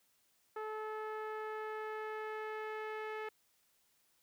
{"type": "tone with low-pass filter sweep", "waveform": "sawtooth", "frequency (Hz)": 432.5, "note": "A4", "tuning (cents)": -30, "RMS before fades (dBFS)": -42, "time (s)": [0.56, 3.29], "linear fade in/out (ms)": 5, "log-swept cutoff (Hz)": [1400, 2100], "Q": 1.8, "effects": ["white hiss -74 dBFS RMS until 4.22 s"]}